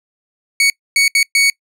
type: tone bursts at uneven times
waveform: sawtooth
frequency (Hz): 2231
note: C#7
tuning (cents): +11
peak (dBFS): -6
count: 4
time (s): 0.6-0.7 / 0.96-1.08 / 1.15-1.23 / 1.35-1.5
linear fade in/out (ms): 2
effects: noise-tail reverb RT60 0.1 s tail -24 dB re dry + low-pass 12000 Hz 12 dB/octave